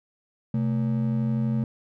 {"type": "ring-modulated tone", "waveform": "triangle", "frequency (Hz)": 174.61, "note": "F3", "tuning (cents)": 0, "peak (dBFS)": -17, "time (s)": [0.54, 1.64], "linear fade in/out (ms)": 2, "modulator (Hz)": 46.1, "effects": []}